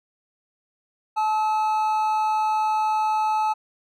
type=tone pair together; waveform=triangle; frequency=864 / 1286.7 Hz; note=A5 / E6; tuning=-32 / -42 cents; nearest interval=perfect fifth; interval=690 cents; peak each=-18 / -28 dBFS; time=1.16-3.54 s; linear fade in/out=20 ms; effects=none